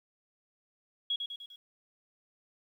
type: tone with echo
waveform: sine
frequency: 3322 Hz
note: G#7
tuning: in tune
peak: -28 dBFS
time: 1.1-1.16 s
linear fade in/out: 5 ms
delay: 100 ms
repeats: 4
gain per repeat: -5 dB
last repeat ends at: 1.56 s
effects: 11-bit

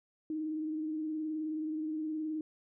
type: tone with vibrato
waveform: sine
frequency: 311.1 Hz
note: D#4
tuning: in tune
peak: -33 dBFS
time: 0.3-2.41 s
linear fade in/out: 2 ms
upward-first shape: triangle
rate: 19 Hz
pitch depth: 40 cents each way
effects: none

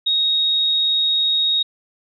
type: tone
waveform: sine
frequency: 3757 Hz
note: A#7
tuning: 13 cents sharp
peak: -15 dBFS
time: 0.06-1.63 s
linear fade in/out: 10 ms
effects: none

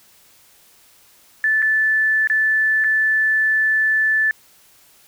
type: tone with dropouts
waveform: sine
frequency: 1750 Hz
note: A6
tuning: 10 cents flat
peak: -14 dBFS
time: 1.44-4.31 s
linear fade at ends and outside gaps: 1 ms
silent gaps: 1.62-1.625 / 2.273-2.299 / 2.84-2.844 s
effects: white hiss -52 dBFS RMS until 5.07 s

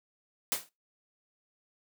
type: noise with exponential decay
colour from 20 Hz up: white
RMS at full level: -26 dBFS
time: 0.52-0.69 s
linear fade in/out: 0 ms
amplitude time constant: 35 ms
effects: noise-tail reverb RT60 0.2 s tail -18 dB re dry + high-pass 150 Hz 12 dB/octave

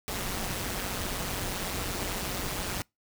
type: noise with amplitude modulation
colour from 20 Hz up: pink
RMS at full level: -30 dBFS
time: 0.08-2.82 s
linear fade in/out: 0 ms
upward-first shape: sine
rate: 188 Hz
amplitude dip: 70%
effects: noise-tail reverb RT60 0.2 s tail -26 dB re dry

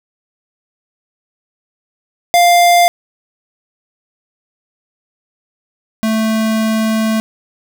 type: tone pair in turn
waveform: square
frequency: 698.5 / 220.4 Hz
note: F5 / A3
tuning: 0 / +3 cents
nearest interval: octave + minor sixth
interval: 1997 cents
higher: first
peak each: -7 / -13 dBFS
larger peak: first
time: 2.34-2.88 / 6.03-7.2 s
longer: second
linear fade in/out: 0 ms
effects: none

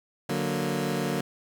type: chord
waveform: 20% pulse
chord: D augmented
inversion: none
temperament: equal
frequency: 146.83 / 185 / 233.1 Hz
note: D3 / F#3 / A#3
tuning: 0 / 0 / 0 cents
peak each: -26 dBFS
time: 0.29-1.21 s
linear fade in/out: 5 ms
effects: 9-bit

